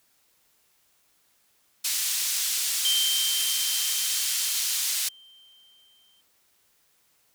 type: band-pass noise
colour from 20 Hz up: pink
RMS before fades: -27 dBFS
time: 1.84-5.09 s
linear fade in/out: 10 ms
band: 4300 to 14000 Hz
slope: 12 dB/octave
type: tone with exponential decay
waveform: sine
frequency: 3136 Hz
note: G7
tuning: in tune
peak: -21 dBFS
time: 2.85-6.21 s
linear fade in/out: 1 ms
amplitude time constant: 730 ms
effects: white hiss -66 dBFS RMS until 7.34 s